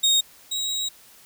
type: tone pair in turn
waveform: 30% pulse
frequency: 3729 / 3823 Hz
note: A#7 / A#7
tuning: 0 / +43 cents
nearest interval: unison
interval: 43 cents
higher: second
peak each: -14 / -22 dBFS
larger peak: first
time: 0.03-0.21 / 0.51-0.89 s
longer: second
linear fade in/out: 10 ms
effects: white hiss -51 dBFS RMS until 1.25 s

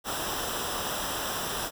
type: noise with comb filter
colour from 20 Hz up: pink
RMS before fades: -32 dBFS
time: 0.04-1.71 s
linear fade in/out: 50 ms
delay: 0.45 ms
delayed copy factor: -0.7
effects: none

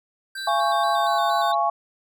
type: tone with pitch glide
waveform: square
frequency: 1568 to 1502.4 Hz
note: G6 to F#6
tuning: 0 to +26 cents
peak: -32 dBFS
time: 0.35-1.52 s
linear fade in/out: 5 ms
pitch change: -74 cents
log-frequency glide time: 0.92-1.21 s
type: tone with vibrato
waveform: sine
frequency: 3792 Hz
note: A#7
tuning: 29 cents sharp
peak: -32 dBFS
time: 0.37-1.55 s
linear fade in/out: 10 ms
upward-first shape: square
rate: 4.3 Hz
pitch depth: 75 cents each way
type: chord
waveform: sine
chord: Db major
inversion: first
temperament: equal with one note detuned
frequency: 684.1 / 830.6 / 1108.7 Hz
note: F5 / Ab5 / Db6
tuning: -36 / 0 / 0 cents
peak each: -23 dBFS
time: 0.47-1.7 s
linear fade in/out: 5 ms
effects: none

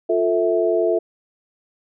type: tone cluster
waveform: sine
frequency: 352.9 / 443.5 / 654 Hz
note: F4 / A4 / E5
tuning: +18 / +14 / -14 cents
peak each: -20 dBFS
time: 0.09-0.99 s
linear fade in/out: 10 ms
effects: none

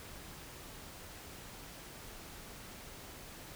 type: silence
effects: pink hiss -50 dBFS RMS until 3.55 s

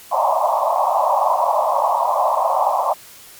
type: band-pass noise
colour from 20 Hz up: white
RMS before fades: -17 dBFS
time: 0.11-2.94 s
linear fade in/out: 20 ms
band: 570 to 1100 Hz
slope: 96 dB/octave
effects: white hiss -42 dBFS RMS until 3.39 s + MP3 96 kbps

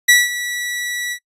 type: tone with ADSR envelope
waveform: sawtooth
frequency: 1948 Hz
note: B6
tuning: 24 cents flat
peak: -3 dBFS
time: 0.08-1.19 s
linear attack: 12 ms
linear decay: 190 ms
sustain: -15 dB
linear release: 71 ms
effects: noise-tail reverb RT60 0.1 s tail -24 dB re dry + resampled to 32000 Hz

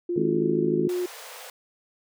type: tone with pitch glide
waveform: sine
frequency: 349.2 to 358.8 Hz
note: F4 to F4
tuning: 0 to +47 cents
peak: -24 dBFS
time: 0.09-1.06 s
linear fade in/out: 5 ms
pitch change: +47 cents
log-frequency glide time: 0.38-0.9 s
type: harmonic tone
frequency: 53.5 Hz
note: A1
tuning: 48 cents flat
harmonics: 3 / 4 / 5 / 6 / 7 / 8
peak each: -30 / -30 / -30 / -30 / -30 / -30 dBFS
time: 0.16-0.88 s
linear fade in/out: 5 ms
type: high-pass noise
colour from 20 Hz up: pink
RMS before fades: -42 dBFS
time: 0.89-1.5 s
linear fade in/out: 2 ms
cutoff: 440 Hz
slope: 96 dB/octave
effects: none

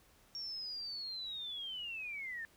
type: linear sweep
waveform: sine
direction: down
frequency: 5560 to 1760 Hz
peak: -40 dBFS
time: 0.35-2.45 s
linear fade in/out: 0 ms
effects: pink hiss -66 dBFS RMS until 2.56 s

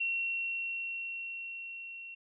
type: tone with level ramp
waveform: sine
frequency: 2728 Hz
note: F7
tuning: 41 cents flat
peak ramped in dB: -29 to -43 dBFS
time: 0-2.15 s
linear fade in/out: 10 ms
effects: none

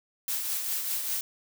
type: noise with tremolo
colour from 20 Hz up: blue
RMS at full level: -29 dBFS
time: 0.28-1.21 s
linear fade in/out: 2 ms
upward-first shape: triangle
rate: 5 Hz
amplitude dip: 45%
effects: none

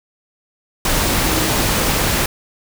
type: tone in noise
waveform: sine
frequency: 318.2 Hz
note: D#4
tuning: 39 cents sharp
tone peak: -23 dBFS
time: 1.23-1.52 s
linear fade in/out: 2 ms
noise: pink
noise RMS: -17 dBFS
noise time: 0.85-2.26 s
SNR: -9 dB
effects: none

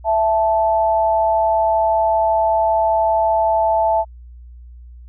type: tone pair together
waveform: sine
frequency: 662 / 874.8 Hz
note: E5 / A5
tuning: +7 / -10 cents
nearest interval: perfect fourth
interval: 483 cents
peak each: -16 dBFS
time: 0.04-4.05 s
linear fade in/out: 50 ms
effects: added 60 Hz sine -36 dBFS peak until 5.08 s

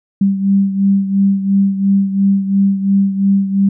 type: beating tone pair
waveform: sine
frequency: 196 / 198.9 Hz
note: G3 / G3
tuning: 0 / +25 cents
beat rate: 2.9 Hz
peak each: -11 / -17 dBFS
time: 0.21-3.69 s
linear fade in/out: 5 ms
effects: none

